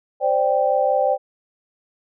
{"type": "chord", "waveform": "sine", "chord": "C suspended second", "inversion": "none", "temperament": "just", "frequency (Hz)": [523.3, 588.7, 784.9], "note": ["C5", "D5", "G5"], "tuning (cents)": [0, 4, 2], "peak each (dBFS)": -20, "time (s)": [0.2, 1.18], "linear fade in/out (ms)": 50, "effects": []}